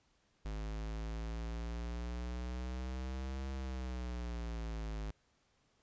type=exponential two-way sweep; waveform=square; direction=up then down; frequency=52.1 to 66.9 to 52.1 Hz; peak=-39 dBFS; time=0.45-5.11 s; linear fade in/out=5 ms; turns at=3.5 s; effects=pink hiss -74 dBFS RMS until 5.82 s + resampled to 16000 Hz